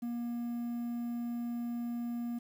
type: tone with quantisation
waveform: triangle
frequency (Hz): 237.7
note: A#3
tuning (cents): +34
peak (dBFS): -32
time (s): 0.02-2.39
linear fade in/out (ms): 10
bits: 10
effects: none